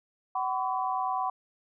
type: tone cluster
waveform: sine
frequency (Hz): 756 / 1006 / 1135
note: F#5 / B5 / C#6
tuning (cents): +37 / +32 / +41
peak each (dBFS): -30 / -31 / -34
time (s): 0.35-1.3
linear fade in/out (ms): 5
effects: none